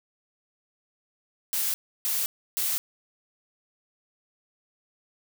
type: noise bursts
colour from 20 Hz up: blue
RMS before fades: -27 dBFS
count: 3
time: 1.53-2.78 s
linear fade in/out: 0 ms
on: 210 ms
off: 310 ms
effects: none